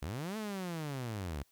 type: linear two-way sweep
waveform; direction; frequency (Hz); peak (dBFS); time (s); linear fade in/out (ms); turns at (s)
sawtooth; up then down; 61.74 to 222.1 to 64.2; -33; 0.02-1.43; 5; 0.37
effects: white hiss -71 dBFS RMS until 1.51 s